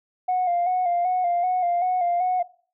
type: tone with vibrato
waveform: sine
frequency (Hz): 716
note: F5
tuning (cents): +43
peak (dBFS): -18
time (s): 0.28-2.43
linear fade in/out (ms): 10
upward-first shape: square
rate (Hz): 2.6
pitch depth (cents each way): 43
effects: noise-tail reverb RT60 0.5 s tail -23 dB re dry + tanh soft clip ceiling -16 dBFS